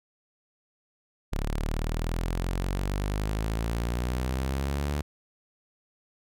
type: exponential sweep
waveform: sawtooth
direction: up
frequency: 35.33 to 74 Hz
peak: -23 dBFS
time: 1.32-5.02 s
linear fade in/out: 10 ms
effects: none